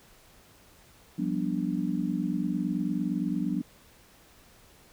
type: chord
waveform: sine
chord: G dominant seventh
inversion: third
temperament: just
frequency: 176.4 / 196 / 245 / 294 Hz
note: F3 / G3 / B3 / D4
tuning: +18 / 0 / -14 / +2 cents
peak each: -32 dBFS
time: 1.18-3.62 s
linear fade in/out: 10 ms
effects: pink hiss -57 dBFS RMS until 4.92 s